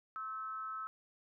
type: tone with frequency modulation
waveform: sine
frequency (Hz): 1300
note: E6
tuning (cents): -24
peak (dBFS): -39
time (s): 0.16-0.87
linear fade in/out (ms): 0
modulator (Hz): 225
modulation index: 0.4
effects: none